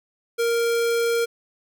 square tone, 466.2 Hz, A#4, in tune, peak -20 dBFS, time 0.38-1.26 s, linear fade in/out 20 ms, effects none

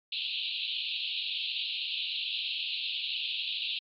pink band-pass noise, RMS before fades -34 dBFS, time 0.12-3.79 s, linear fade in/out 5 ms, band 2600 to 4200 Hz, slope 96 dB/octave, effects MP3 32 kbps

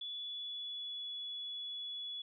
sine tone with pitch glide, 3430 to 3404 Hz, A7 to G#7, -45 to +42 cents, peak -40 dBFS, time 0.01-2.22 s, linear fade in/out 5 ms, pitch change -13 cents, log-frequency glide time 0.17-1.08 s, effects none

